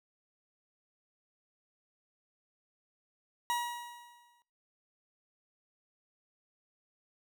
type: tone with exponential decay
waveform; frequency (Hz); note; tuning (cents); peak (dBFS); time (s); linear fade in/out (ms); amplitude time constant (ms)
40% pulse; 957; A#5; +45; -27; 3.5-4.42; 0; 200
effects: noise-tail reverb RT60 0.4 s tail -20 dB re dry